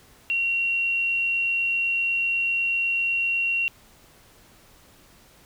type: tone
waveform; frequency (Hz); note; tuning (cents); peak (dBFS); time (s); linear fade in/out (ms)
sine; 2744; F7; -31; -21; 0.3-3.68; 0
effects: pink hiss -54 dBFS RMS until 5.45 s